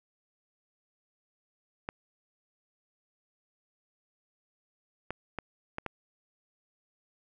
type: clicks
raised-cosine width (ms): 0.5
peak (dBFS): -19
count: 5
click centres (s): 1.889 / 5.106 / 5.387 / 5.784 / 5.863
effects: none